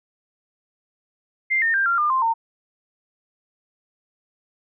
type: tone with pitch steps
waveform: sine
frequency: 2095 / 1823.8 / 1587.7 / 1382.2 / 1203.3 / 1047.5 / 911.9 Hz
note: C7 / A#6 / G6 / F6 / D6 / C6 / A#5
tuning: +2 / -38 / +22 / -18 / +42 / +2 / -38 cents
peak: -17 dBFS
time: 1.5-2.34 s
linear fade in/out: 20 ms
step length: 120 ms
effects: none